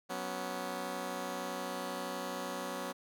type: chord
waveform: 10% pulse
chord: F# suspended fourth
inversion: none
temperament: just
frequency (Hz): 185 / 246.7 / 277.5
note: F#3 / B3 / C#4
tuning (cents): 0 / -2 / +2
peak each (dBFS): -34 / -33 / -35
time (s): 0.09-2.93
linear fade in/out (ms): 20
effects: none